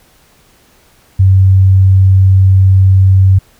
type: tone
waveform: sine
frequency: 95.3 Hz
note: G2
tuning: 48 cents flat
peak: -3 dBFS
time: 1.19-3.39 s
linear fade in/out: 10 ms
effects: pink hiss -48 dBFS RMS until 3.59 s